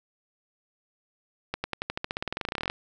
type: accelerating click train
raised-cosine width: 0.3 ms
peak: -13 dBFS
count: 24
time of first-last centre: 1.54-2.699 s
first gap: 100 ms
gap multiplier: 0.93
effects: none